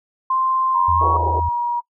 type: tone with pitch glide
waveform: sine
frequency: 1046 to 1114.6 Hz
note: C6 to C#6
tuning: -1 to +9 cents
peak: -16 dBFS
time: 0.3-1.17 s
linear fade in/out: 5 ms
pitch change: +110 cents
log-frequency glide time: 0.94-1.06 s
type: tone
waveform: sine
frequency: 956 Hz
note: A#5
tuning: 43 cents sharp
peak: -18 dBFS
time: 0.74-1.81 s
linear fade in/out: 20 ms
type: tone with vibrato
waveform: sine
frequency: 82.41 Hz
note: E2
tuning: in tune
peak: -21 dBFS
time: 0.88-1.49 s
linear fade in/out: 5 ms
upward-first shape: triangle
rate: 14 Hz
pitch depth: 25 cents each way
type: band-pass noise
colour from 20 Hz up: pink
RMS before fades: -26 dBFS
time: 1.01-1.4 s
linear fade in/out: 2 ms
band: 320 to 1000 Hz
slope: 96 dB/octave
effects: noise-tail reverb RT60 0.1 s tail -23 dB re dry